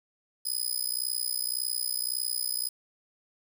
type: tone with amplitude modulation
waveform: 5% pulse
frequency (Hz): 5020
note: D#8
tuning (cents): +15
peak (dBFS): -19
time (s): 0.45-2.69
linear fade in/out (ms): 10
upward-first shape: sine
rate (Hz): 61.8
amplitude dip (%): 100
effects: 9-bit